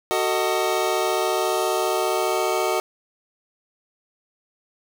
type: chord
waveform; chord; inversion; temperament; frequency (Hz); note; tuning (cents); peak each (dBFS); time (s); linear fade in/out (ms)
25% pulse; D# diminished; first; just; 373.4 / 448 / 622.3; F#4 / A4 / D#5; +16 / +31 / 0; -20 / -22 / -21; 0.11-2.8; 0
effects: none